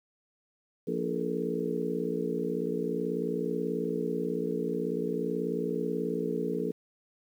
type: harmonic tone with a mistuned harmonic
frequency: 58.27 Hz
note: A#1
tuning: in tune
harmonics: 3 / 4 / 5 / 6 / 7 / 8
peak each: -36 / -36 / -36 / -39 / -33 / -36 dBFS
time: 0.87-6.72 s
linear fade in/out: 10 ms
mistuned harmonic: 7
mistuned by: +74 cents
effects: 10-bit